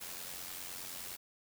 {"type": "noise with amplitude modulation", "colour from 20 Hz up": "white", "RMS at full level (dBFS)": -42, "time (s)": [0, 1.17], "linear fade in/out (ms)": 20, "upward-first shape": "sine", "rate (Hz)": 89.7, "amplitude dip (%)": 55, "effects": []}